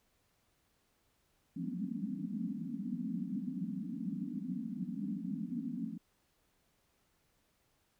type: band-pass noise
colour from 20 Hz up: pink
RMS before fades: -39 dBFS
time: 1.56-5.98 s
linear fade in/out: 5 ms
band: 170 to 280 Hz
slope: 96 dB/octave
effects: pink hiss -75 dBFS RMS until 7.99 s